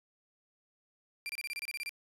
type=tone bursts; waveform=35% pulse; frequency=2372 Hz; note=D7; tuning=17 cents sharp; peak=-34 dBFS; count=11; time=1.26-1.893 s; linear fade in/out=0 ms; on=33 ms; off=27 ms; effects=resampled to 32000 Hz